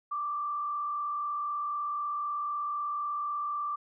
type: tone with frequency modulation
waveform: sine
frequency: 1174.7 Hz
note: D6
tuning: in tune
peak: -30 dBFS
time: 0.11-3.76 s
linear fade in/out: 10 ms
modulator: 43.9 Hz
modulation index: 0.53
effects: none